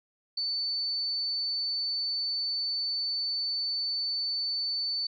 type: tone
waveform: sine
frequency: 4510 Hz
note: C#8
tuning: 29 cents sharp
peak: -28 dBFS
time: 0.37-5.07 s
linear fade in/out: 5 ms
effects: none